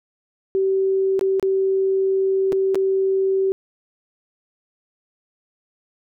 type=tone with dropouts; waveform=sine; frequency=384.7 Hz; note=G4; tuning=33 cents flat; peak=-16 dBFS; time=0.55-3.52 s; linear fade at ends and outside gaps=0 ms; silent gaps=1.193-1.211 / 1.397-1.427 / 2.522-2.528 / 2.746-2.755 s; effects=none